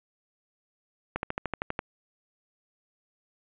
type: slowing click train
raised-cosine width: 0.5 ms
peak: -14 dBFS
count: 9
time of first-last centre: 1.16-1.791 s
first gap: 71 ms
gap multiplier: 1.03
effects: resampled to 8000 Hz + 9-bit